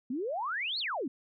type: exponential two-way sweep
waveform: sine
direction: up then down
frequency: 233.1 to 4538 to 233.1 Hz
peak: -31 dBFS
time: 0.1-1.08 s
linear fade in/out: 5 ms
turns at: 0.79 s
effects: none